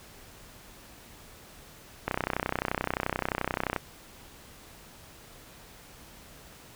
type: click train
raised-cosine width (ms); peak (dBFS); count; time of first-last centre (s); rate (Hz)
0.5; -12; 54; 2.08-3.763; 31.5
effects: pink hiss -51 dBFS RMS until 6.75 s